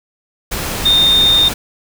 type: tone in noise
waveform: sine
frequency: 3649 Hz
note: A#7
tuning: 38 cents flat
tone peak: -8 dBFS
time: 0.85-1.49 s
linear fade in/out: 10 ms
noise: pink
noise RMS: -21 dBFS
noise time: 0.51-1.54 s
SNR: +10 dB
effects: none